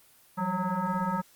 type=tone with frequency modulation; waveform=sine; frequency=554.4 Hz; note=C#5; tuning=in tune; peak=-26 dBFS; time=0.37-1.22 s; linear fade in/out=20 ms; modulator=364 Hz; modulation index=2.1; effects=white hiss -59 dBFS RMS until 1.35 s + Opus 24 kbps